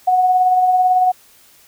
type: tone with tremolo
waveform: sine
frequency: 736 Hz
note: F#5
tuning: 9 cents flat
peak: -9 dBFS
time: 0.07-1.12 s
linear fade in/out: 10 ms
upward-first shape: sine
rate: 18 Hz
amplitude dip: 35%
effects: white hiss -49 dBFS RMS until 1.67 s